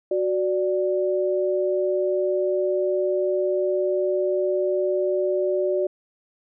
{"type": "tone pair together", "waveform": "sine", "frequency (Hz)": [370, 587.3], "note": ["F#4", "D5"], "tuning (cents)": [0, 0], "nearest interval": "minor sixth", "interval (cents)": 800, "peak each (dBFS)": [-22, -23], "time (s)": [0.11, 5.87], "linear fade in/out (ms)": 5, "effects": []}